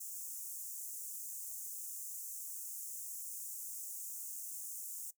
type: high-pass noise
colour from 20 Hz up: pink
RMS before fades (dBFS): -45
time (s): 0-5.11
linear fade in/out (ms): 10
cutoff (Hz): 6600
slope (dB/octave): 48
effects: noise-tail reverb RT60 0.1 s tail -17 dB re dry